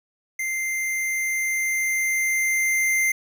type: tone with level ramp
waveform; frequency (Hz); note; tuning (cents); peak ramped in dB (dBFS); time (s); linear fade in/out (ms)
square; 2089; C7; -3; -25 to -19; 0.39-3.12; 5
effects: none